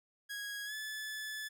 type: tone with pitch glide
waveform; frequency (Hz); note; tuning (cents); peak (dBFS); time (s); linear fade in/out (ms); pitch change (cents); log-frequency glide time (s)
sawtooth; 1653 to 1730.2; G#6 to A6; -9 to -30; -36; 0.29-1.49; 20; +79; 0.65-0.74
effects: none